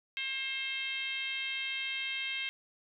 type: tone with frequency modulation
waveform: sine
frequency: 2653 Hz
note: E7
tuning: 10 cents sharp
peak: -33 dBFS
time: 0.17-2.49 s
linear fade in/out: 0 ms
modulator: 524 Hz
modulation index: 1.5
effects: none